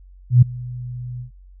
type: tone with ADSR envelope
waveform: sine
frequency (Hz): 123.47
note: B2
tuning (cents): 0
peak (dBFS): -4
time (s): 0.3-1.31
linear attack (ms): 120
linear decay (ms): 9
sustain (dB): -23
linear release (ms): 110
effects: added 46 Hz sine -42 dBFS peak until 1.6 s